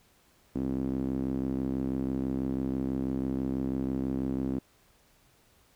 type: tone with band-pass filter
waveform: sawtooth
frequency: 66.1 Hz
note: C2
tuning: 18 cents sharp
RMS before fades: -31 dBFS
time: 0.55-4.59 s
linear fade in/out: 5 ms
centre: 270 Hz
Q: 3.2
effects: pink hiss -64 dBFS RMS until 5.75 s

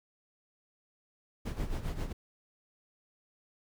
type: noise with tremolo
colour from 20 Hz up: brown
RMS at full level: -32 dBFS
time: 1.45-2.13 s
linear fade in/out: 10 ms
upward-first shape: sine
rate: 7.5 Hz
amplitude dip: 70%
effects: none

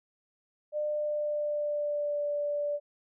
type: tone with pitch glide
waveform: sine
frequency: 600 to 583.9 Hz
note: D5 to D5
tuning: +37 to -10 cents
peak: -28 dBFS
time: 0.72-2.8 s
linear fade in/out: 50 ms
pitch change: -47 cents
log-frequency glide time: 0.86-2.25 s
effects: none

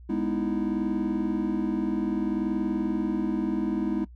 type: chord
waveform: triangle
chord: E major seventh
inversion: first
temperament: just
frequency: 206 / 247.2 / 309 / 329.6 Hz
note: G#3 / B3 / D#4 / E4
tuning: -14 / +2 / -12 / 0 cents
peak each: -28 / -29 / -28 / -28 dBFS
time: 0.09-4.05 s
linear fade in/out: 10 ms
effects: noise-tail reverb RT60 0.1 s tail -19 dB re dry + added 60 Hz sine -44 dBFS peak until 4.15 s

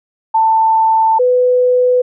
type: tone pair in turn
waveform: sine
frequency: 889 / 498.9 Hz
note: A5 / B4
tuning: +18 / +17 cents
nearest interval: minor seventh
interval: 1001 cents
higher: first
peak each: -8 dBFS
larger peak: neither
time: 0.34-1.19 / 1.19-2.02 s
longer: first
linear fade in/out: 10 ms
effects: none

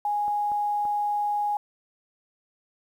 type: tone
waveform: sine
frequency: 828 Hz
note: G#5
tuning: 5 cents flat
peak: -23 dBFS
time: 0.05-1.57 s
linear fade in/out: 2 ms
type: clicks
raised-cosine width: 1 ms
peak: -29 dBFS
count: 3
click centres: 0.281 / 0.518 / 0.853 s
effects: 9-bit

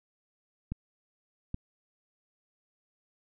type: clicks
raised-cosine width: 5 ms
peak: -21 dBFS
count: 2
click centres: 0.72 / 1.544 s
effects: none

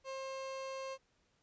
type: tone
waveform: 30% pulse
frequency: 533 Hz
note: C5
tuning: 32 cents sharp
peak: -38 dBFS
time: 0.04-0.98 s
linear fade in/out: 50 ms
effects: pink hiss -75 dBFS RMS until 1.42 s + resampled to 16000 Hz

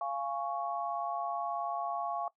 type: chord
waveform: sine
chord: Db major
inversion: first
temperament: just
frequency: 693 / 831.5 / 1108.7 Hz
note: F5 / Ab5 / Db6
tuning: -14 / +2 / 0 cents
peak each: -36 / -38 / -37 dBFS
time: 0.01-2.28 s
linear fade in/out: 2 ms
effects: noise-tail reverb RT60 0.1 s tail -19 dB re dry

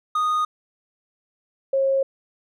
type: tone pair in turn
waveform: triangle / sine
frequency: 1237 / 540.6 Hz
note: D#6 / C#5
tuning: -10 / -44 cents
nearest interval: octave + major second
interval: 1434 cents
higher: first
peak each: -17 dBFS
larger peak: neither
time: 0.15-0.45 / 1.73-2.03 s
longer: neither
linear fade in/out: 5 ms
effects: none

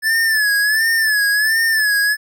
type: tone with vibrato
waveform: square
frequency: 1733 Hz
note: A6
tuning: 27 cents flat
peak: -14 dBFS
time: 0.02-2.17 s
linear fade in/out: 50 ms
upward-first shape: sine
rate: 1.4 Hz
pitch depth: 87 cents each way
effects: none

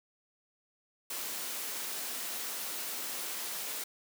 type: high-pass noise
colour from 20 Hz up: white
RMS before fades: -38 dBFS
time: 1.1-3.84 s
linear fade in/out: 5 ms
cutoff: 210 Hz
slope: 24 dB/octave
effects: none

